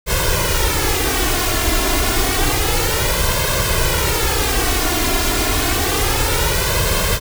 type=noise with flanger; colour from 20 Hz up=pink; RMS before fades=-17 dBFS; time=0.06-7.2 s; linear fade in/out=50 ms; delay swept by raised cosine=1.9 to 2.9 ms; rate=0.29 Hz; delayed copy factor=+0.8; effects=none